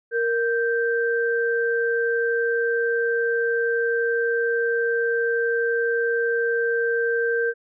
sine tone pair together, 466.2 / 1567.2 Hz, A#4 / G6, 0 / -1 cents, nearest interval octave + major sixth, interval 2099 cents, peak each -21 / -24 dBFS, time 0.11-7.54 s, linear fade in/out 50 ms, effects none

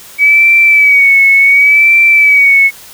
sine tone with vibrato, 2269 Hz, C#7, 40 cents sharp, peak -3 dBFS, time 0.18-2.71 s, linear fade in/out 50 ms, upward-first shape sine, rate 0.69 Hz, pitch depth 56 cents each way, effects white hiss -34 dBFS RMS until 2.93 s

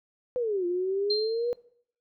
sine exponential two-way sweep, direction down then up, 511 to 346.8 to 490.2 Hz, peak -25 dBFS, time 0.36-1.53 s, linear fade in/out 0 ms, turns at 0.66 s
sine tone with exponential decay, 4165 Hz, C8, 9 cents flat, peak -23 dBFS, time 1.1-1.56 s, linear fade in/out 5 ms, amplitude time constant 99 ms
effects noise-tail reverb RT60 0.6 s tail -21 dB re dry

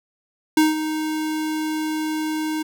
square tone with ADSR envelope, 311.1 Hz, D#4, in tune, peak -12 dBFS, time 0.57-2.63 s, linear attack 4 ms, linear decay 170 ms, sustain -11 dB, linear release 12 ms, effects none

